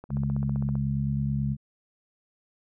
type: click train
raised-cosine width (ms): 1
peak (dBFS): -28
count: 12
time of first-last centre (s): 0.04-0.754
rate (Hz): 15.4
type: harmonic tone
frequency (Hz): 69.3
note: C#2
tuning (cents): 0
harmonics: 1 / 2 / 3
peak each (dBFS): -34 / -26 / -30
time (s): 0.09-1.57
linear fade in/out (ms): 50
effects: none